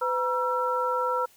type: tone cluster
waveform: sine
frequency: 504 / 954 / 1344 Hz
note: B4 / A#5 / E6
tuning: +35 / +40 / +33 cents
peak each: -28 dBFS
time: 0.01-1.26 s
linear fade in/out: 10 ms
effects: white hiss -58 dBFS RMS until 1.36 s